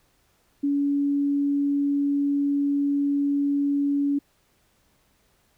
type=tone; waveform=sine; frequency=283.6 Hz; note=C#4; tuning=40 cents sharp; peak=-20 dBFS; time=0.63-4.19 s; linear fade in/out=10 ms; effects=pink hiss -65 dBFS RMS until 5.57 s